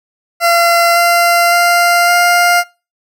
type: tone with pitch steps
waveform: 20% pulse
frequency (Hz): 684 / 690 / 696 / 702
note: F5 / F5 / F5 / F5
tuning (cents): -36 / -21 / -6 / +9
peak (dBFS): -3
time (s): 0.4-2.64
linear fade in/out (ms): 50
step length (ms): 560
effects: noise-tail reverb RT60 0.3 s tail -22 dB re dry